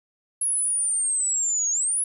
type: linear two-way sweep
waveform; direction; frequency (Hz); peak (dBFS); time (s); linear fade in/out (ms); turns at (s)
sine; down then up; 10610 to 6500 to 10610; -21; 0.41-2.04; 5; 1.71
effects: none